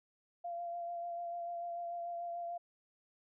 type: tone with vibrato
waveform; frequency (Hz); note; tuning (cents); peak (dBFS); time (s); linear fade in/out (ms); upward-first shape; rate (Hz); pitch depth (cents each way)
sine; 690; F5; -21; -38; 0.44-2.58; 10; sine; 6.8; 18
effects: none